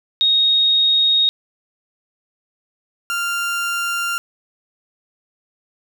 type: tone pair in turn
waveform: sine / 30% pulse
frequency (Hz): 3739 / 1391.7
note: A#7 / F6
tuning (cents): +4 / -6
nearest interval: octave + perfect fourth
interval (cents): 1710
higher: first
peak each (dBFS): -12 / -17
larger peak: first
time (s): 0.21-1.29 / 3.1-4.18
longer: neither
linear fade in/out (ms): 0
effects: none